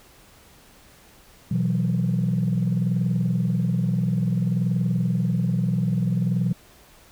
sine chord, B suspended fourth, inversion none, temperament just, 123.47 / 164.63 / 185.21 Hz, B2 / E3 / F#3, 0 / -2 / +2 cents, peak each -23 dBFS, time 1.51-6.53 s, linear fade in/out 5 ms, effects tanh soft clip ceiling -14 dBFS + pink hiss -52 dBFS RMS until 7.11 s

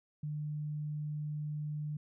sine tone, 150 Hz, D3, 37 cents sharp, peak -35 dBFS, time 0.23-1.97 s, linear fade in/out 5 ms, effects none

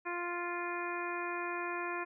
harmonic tone, 349.2 Hz, F4, in tune, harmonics 1 / 2 / 3 / 4 / 5 / 6 / 7, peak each -40 / -44 / -40 / -44 / -43 / -49 / -44 dBFS, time 0.05-2.05 s, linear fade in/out 20 ms, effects none

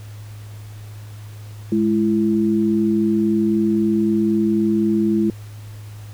sine tone pair together, 210.7 / 334.5 Hz, G#3 / E4, +25 / +25 cents, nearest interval minor sixth, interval 800 cents, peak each -17 / -18 dBFS, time 1.72-5.3 s, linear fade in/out 2 ms, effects added 105 Hz sine -33 dBFS peak until 6.13 s + pink hiss -47 dBFS RMS until 6.13 s

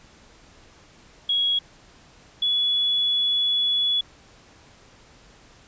sine tone pair in turn, 3322 / 3402 Hz, G#7 / G#7, 0 / +41 cents, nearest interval unison, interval 41 cents, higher second, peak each -19 dBFS, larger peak neither, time 1.29-1.59 / 2.42-4.01 s, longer second, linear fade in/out 5 ms, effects pink hiss -52 dBFS RMS until 5.67 s + resampled to 16000 Hz

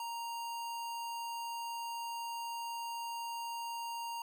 square tone, 933 Hz, A#5, 1 cent sharp, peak -39 dBFS, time 0-4.22 s, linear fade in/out 2 ms, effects none

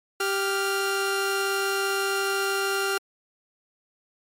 sawtooth tone pair together, 392 / 1398.2 Hz, G4 / F6, 0 / +2 cents, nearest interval octave + minor seventh, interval 2202 cents, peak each -22 / -23 dBFS, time 0.2-2.98 s, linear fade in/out 5 ms, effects MP3 64 kbps

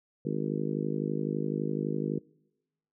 harmonic tone, 51.91 Hz, G#1, in tune, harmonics 3 / 4 / 5 / 6 / 7 / 8 / 9, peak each -34 / -35 / -36 / -37 / -37 / -38 / -39 dBFS, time 0.25-2.19 s, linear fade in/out 5 ms, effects noise-tail reverb RT60 1.0 s tail -26 dB re dry

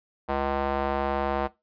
square tone with band-pass filter, 69.3 Hz, C#2, in tune, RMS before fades -27 dBFS, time 0.28-1.48 s, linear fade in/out 20 ms, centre 790 Hz, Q 1.6, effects noise-tail reverb RT60 0.2 s tail -17 dB re dry + resampled to 11025 Hz

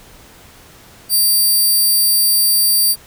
5% pulse tone with amplitude modulation, 4700 Hz, D8, 1 cent sharp, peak -3 dBFS, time 1.09-2.96 s, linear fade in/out 50 ms, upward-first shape sine, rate 236 Hz, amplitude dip 25%, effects pink hiss -43 dBFS RMS until 3.06 s

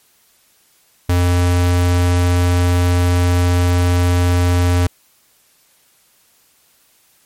square tone, 88.5 Hz, F2, 23 cents sharp, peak -12 dBFS, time 1.09-4.87 s, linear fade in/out 5 ms, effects white hiss -55 dBFS RMS until 7.25 s + MP3 64 kbps

